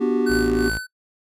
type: chord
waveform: triangle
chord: G major seventh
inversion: first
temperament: just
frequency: 245 / 294 / 367.5 / 392 Hz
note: B3 / D4 / F#4 / G4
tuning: -14 / +2 / -12 / 0 cents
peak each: -20 / -24 / -22 / -20 dBFS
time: 0-0.7 s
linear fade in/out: 20 ms
type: tone with tremolo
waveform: square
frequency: 1509 Hz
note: F#6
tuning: 34 cents sharp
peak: -23 dBFS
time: 0.26-0.87 s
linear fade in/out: 10 ms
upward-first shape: triangle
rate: 2.8 Hz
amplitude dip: 95%
type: tone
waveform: sawtooth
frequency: 55.2 Hz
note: A1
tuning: 6 cents sharp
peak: -23 dBFS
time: 0.29-0.79 s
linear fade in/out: 20 ms
effects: noise-tail reverb RT60 0.1 s tail -24 dB re dry + resampled to 32000 Hz